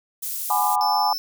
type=high-pass noise; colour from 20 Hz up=pink; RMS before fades=-29 dBFS; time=0.22-0.76 s; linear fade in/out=10 ms; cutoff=11000 Hz; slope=12 dB/octave
type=chord; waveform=sine; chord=G# half-diminished seventh; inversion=third; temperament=just; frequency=747.5 / 830.6 / 996.7 / 1196.1 Hz; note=F#5 / G#5 / B5 / D6; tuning=+17 / 0 / +16 / +31 cents; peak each=-26 / -21 / -24 / -26 dBFS; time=0.5-1.13 s; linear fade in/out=2 ms
type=tone; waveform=square; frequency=5310 Hz; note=E8; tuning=12 cents sharp; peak=-26 dBFS; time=0.81-1.18 s; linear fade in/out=0 ms
effects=none